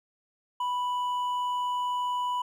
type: tone with hard clipping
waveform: triangle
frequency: 987.8 Hz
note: B5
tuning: in tune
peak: -28 dBFS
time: 0.6-2.42 s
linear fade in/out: 5 ms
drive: 8 dB
effects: none